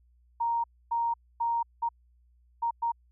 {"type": "tone bursts at uneven times", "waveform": "sine", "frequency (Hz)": 932.3, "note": "A#5", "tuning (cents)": 0, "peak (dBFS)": -25, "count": 6, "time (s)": [[0.4, 0.64], [0.91, 1.14], [1.4, 1.63], [1.82, 1.89], [2.62, 2.71], [2.82, 2.92]], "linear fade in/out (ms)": 10, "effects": ["added 60 Hz sine -60 dBFS peak until 3.11 s"]}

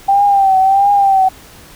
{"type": "tone with vibrato", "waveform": "sine", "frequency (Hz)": 784, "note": "G5", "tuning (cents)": 0, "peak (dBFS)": -7, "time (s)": [0.08, 1.29], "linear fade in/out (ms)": 10, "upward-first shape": "triangle", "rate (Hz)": 1.5, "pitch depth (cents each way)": 68, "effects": ["pink hiss -39 dBFS RMS until 1.75 s"]}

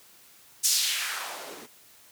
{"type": "noise with band-pass filter sweep", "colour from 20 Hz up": "blue", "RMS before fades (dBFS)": -29, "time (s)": [0.63, 1.67], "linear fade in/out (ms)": 20, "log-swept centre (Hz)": [7000, 240], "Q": 1.6, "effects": ["white hiss -55 dBFS RMS until 2.11 s", "high-pass 60 Hz 12 dB/octave"]}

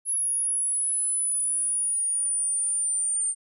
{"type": "linear sweep", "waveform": "sine", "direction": "down", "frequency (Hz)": [10548, 8920], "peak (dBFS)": -23, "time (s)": [0.05, 3.35], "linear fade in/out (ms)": 50, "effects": []}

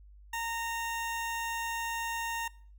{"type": "tone", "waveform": "20% pulse", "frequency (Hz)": 922, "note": "A#5", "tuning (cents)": -19, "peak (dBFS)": -28, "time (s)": [0.33, 2.48], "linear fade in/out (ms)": 5, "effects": ["noise-tail reverb RT60 0.5 s tail -22 dB re dry", "added 50 Hz sine -51 dBFS peak until 2.78 s"]}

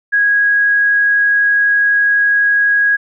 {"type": "tone", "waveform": "sine", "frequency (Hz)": 1652, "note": "G#6", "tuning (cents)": -10, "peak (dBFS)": -9, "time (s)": [0.12, 2.97], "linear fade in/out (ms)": 20, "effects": []}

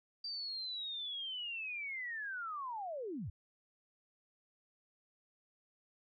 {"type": "linear sweep", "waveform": "sine", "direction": "down", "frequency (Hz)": [4699, 69.3], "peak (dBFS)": -39, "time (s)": [0.24, 3.3], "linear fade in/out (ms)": 5, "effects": []}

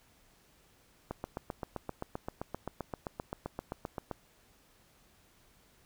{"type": "click train", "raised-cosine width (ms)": 1, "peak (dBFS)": -22, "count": 24, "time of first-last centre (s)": [1.11, 4.113], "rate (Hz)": 7.66, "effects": ["pink hiss -65 dBFS RMS until 5.85 s"]}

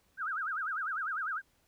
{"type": "tone with vibrato", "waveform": "sine", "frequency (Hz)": 1414, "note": "F6", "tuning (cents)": 21, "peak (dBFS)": -32, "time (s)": [0.17, 1.42], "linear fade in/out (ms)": 50, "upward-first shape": "sine", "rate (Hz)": 10, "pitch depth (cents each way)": 240, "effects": ["pink hiss -71 dBFS RMS until 1.67 s"]}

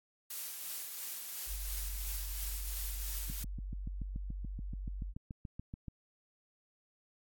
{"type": "noise with tremolo", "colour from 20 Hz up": "blue", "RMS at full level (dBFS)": -40, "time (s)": [0.3, 3.44], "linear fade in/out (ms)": 5, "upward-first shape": "triangle", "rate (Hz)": 2.9, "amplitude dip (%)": 40}
{"type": "tone", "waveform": "sine", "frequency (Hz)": 47.82, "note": "G1", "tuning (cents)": -42, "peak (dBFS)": -38, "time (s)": [1.46, 5.14], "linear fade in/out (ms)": 50}
{"type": "click train", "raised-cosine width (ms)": 5, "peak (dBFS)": -30, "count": 19, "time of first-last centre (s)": [3.3, 5.882], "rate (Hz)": 6.97}
{"effects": ["AAC 64 kbps"]}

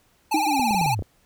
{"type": "tone with vibrato", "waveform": "square", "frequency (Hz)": 832, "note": "G#5", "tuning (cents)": 3, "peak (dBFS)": -21, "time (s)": [0.31, 0.95], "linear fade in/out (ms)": 10, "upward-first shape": "triangle", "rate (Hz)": 18, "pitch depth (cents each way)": 120}
{"type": "tone with exponential decay", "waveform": "sine", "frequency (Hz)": 311.1, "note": "D#4", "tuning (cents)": 0, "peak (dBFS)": -17, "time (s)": [0.34, 0.53], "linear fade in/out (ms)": 5, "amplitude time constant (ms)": 41}
{"type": "linear sweep", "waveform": "sine", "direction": "down", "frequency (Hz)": [317.6, 84.3], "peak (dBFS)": -24, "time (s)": [0.46, 1.02], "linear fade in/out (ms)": 10}
{"type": "clicks", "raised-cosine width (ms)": 2, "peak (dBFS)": -20, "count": 7, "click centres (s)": [0.596, 0.709, 0.746, 0.813, 0.861, 0.992, 1.023]}
{"effects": ["pink hiss -62 dBFS RMS until 1.25 s"]}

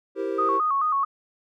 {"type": "chord", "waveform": "triangle", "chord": "C dominant seventh", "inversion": "first", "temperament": "equal", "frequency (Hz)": [329.6, 392, 466.2, 523.3], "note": ["E4", "G4", "Bb4", "C5"], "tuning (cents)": [0, 0, 0, 0], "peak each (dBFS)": [-30, -26, -30, -31], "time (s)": [0.15, 0.61], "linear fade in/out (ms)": 50}
{"type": "tone with vibrato", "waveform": "sine", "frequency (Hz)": 1170, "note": "D6", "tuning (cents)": -7, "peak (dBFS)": -20, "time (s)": [0.38, 1.05], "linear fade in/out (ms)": 10, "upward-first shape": "square", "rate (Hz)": 4.6, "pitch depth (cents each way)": 100}
{"effects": []}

